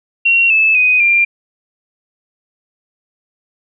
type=tone with pitch steps; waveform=sine; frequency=2741 / 2617 / 2499 / 2386 Hz; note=F7 / E7 / D#7 / D7; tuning=-33 / -13 / +7 / +27 cents; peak=-8 dBFS; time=0.25-1.25 s; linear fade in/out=10 ms; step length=250 ms; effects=none